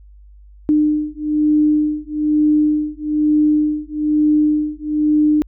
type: beating tone pair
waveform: sine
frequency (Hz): 301.5 / 302.6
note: D4 / D#4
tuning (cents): +46 / -48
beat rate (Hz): 1.1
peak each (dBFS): -16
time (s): 0.69-5.42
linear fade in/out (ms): 0
effects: added 50 Hz sine -40 dBFS peak until 5.47 s